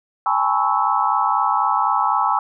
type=tone cluster; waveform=sine; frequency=805 / 869 / 1000 / 1108 / 1307 Hz; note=G5 / A5 / B5 / C#6 / E6; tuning=+46 / -22 / +21 / -1 / -15 cents; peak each=-22 dBFS; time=0.26-2.39 s; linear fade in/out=2 ms; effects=none